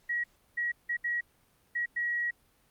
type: tone bursts at uneven times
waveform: sine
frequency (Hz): 1910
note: A#6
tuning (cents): +42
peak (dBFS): -28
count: 6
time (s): 0.09-0.24 / 0.57-0.72 / 0.89-0.97 / 1.04-1.21 / 1.75-1.86 / 1.96-2.31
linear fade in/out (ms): 10
effects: pink hiss -67 dBFS RMS until 2.7 s + Opus 48 kbps